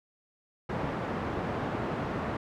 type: band-pass noise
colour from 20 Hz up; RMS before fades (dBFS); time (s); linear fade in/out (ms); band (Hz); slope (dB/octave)
pink; -33; 0.69-2.37; 5; 110 to 1300; 12
effects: none